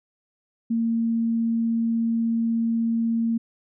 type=tone; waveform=sine; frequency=229.1 Hz; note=A#3; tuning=30 cents flat; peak=-20 dBFS; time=0.7-3.38 s; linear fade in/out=10 ms; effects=none